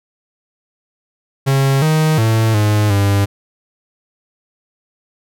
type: tone with pitch steps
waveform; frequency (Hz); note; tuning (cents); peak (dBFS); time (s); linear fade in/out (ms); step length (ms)
45% pulse; 136.1 / 156.3 / 111.6 / 105.4 / 100; C#3 / D#3 / A2 / G#2 / G2; -31 / +8 / +25 / +26 / +35; -11; 1.46-3.26; 20; 360
effects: none